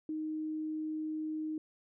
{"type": "tone", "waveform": "sine", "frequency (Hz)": 311.1, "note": "D#4", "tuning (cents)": 0, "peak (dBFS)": -34, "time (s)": [0.09, 1.58], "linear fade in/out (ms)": 2, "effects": []}